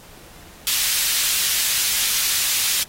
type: high-pass noise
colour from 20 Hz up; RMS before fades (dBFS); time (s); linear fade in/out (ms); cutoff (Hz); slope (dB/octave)
pink; -21; 0.67-2.83; 0; 3000; 12
effects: pink hiss -45 dBFS RMS until 2.88 s + AAC 48 kbps